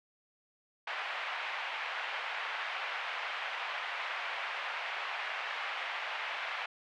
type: band-pass noise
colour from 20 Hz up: white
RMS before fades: -38 dBFS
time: 0.87-6.66 s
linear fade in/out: 5 ms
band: 670 to 2700 Hz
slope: 24 dB/octave
effects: none